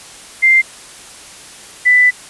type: tone pair in turn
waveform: sine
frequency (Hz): 2093 / 1989.5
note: C7 / B6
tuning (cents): 0 / +12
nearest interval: minor second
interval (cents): 88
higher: first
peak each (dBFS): -6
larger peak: neither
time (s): 0.42-0.62 / 1.85-2.11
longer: second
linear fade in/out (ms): 20
effects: white hiss -36 dBFS RMS until 2.29 s + resampled to 24000 Hz